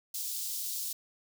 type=high-pass noise; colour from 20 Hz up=white; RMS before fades=-36 dBFS; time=0.14-0.93 s; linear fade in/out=5 ms; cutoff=4000 Hz; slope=24 dB/octave; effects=none